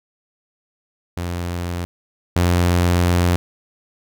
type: tone pair in turn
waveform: sawtooth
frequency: 87.31 / 87.92 Hz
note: F2 / F2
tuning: 0 / +12 cents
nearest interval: unison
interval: 12 cents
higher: second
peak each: -19 / -10 dBFS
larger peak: second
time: 1.17-1.85 / 2.36-3.36 s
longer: second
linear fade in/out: 0 ms
effects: none